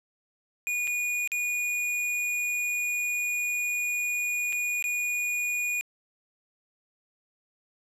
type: tone with dropouts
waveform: square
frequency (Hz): 2451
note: D#7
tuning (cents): -27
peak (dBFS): -27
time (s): 0.67-5.81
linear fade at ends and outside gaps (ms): 0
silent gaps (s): 0.872-0.876 / 1.275-1.318 / 4.525-4.529 / 4.825-4.841
effects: low-pass 12000 Hz 12 dB/octave + 10-bit